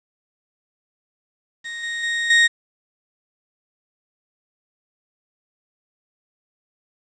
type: tone with level steps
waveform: 35% pulse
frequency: 1864.7 Hz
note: A#6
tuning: in tune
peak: -27 / -23 / -19 / -10 dBFS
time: 1.64-2.48 s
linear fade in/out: 20 ms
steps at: 1.83 / 2.03 / 2.3 s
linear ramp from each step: 5 ms
effects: resampled to 16000 Hz + 8-bit